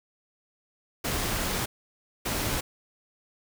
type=noise bursts at uneven times; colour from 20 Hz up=pink; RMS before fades=-29 dBFS; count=2; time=1.04-1.66 / 2.25-2.61 s; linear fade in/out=10 ms; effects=none